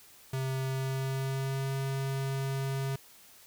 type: tone with pitch glide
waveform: square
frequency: 132.5 to 135.44 Hz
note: C3 to C#3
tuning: +22 to -40 cents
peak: -31 dBFS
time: 0.33-2.96 s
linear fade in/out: 5 ms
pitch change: +38 cents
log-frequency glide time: 0.64-1.73 s
effects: white hiss -56 dBFS RMS until 3.46 s